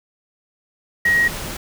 sine tone in noise, 1892 Hz, A#6, 25 cents sharp, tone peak -13 dBFS, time 1.05-1.28 s, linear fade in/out 5 ms, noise pink, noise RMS -29 dBFS, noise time 1.05-1.57 s, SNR +13 dB, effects none

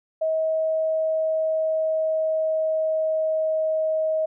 sine tone with pitch glide, 637 to 631.5 Hz, D#5 to D#5, +41 to +26 cents, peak -20 dBFS, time 0.21-4.26 s, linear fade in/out 10 ms, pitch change -15 cents, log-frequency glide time 0.4-3.71 s, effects none

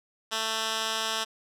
10% pulse tone with band-pass filter, 221.8 Hz, A3, 14 cents sharp, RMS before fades -30 dBFS, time 0.31-1.25 s, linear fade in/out 20 ms, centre 4000 Hz, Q 0.8, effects none

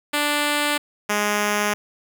5% pulse tone pair in turn, 293.7 / 207.7 Hz, D4 / G#3, 0 / 0 cents, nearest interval tritone, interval 600 cents, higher first, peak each -8 / -8 dBFS, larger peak neither, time 0.13-0.78 / 1.09-1.74 s, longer neither, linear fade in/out 10 ms, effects none

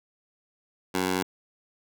15% pulse tone with high-pass filter, 92.5 Hz, F#2, in tune, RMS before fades -27 dBFS, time 0.94-1.23 s, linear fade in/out 10 ms, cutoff 280 Hz, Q 0.66, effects none

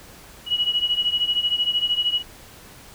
sine beating tone pair, 2914 / 2927 Hz, F#7 / F#7, -27 / -19 cents, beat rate 13 Hz, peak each -21 / -24 dBFS, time 0.46-2.23 s, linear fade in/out 50 ms, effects pink hiss -45 dBFS RMS until 2.94 s

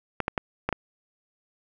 clicks, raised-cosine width 0.5 ms, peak -10 dBFS, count 5, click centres 0.203 / 0.281 / 0.378 / 0.69 / 0.727 s, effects none

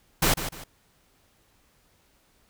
pink noise with echo, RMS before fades -21 dBFS, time 0.22-0.34 s, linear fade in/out 5 ms, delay 150 ms, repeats 2, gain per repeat -10 dB, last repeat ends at 0.64 s, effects pink hiss -64 dBFS RMS until 2.49 s

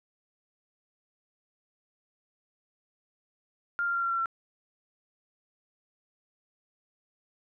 sine tone with pitch steps, 1400 / 1390.3 / 1380.7 / 1371.2 / 1361.7 / 1352.3 Hz, F6 / F6 / F6 / F6 / F6 / E6, +4 / -8 / -20 / -32 / -44 / +44 cents, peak -26 dBFS, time 3.79-4.258 s, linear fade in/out 0 ms, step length 78 ms, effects none

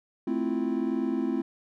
triangle chord, F major seventh, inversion first, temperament equal, 220 / 261.6 / 329.6 / 349.2 Hz, A3 / C4 / E4 / F4, 0 / 0 / 0 / 0 cents, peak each -30 / -27 / -29 / -32 dBFS, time 0.27-1.42 s, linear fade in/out 5 ms, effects none

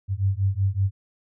sine beating tone pair, 94.9 / 100.2 Hz, F#2 / G2, +44 / +38 cents, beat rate 5.3 Hz, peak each -23 dBFS, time 0.08-0.91 s, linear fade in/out 50 ms, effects none

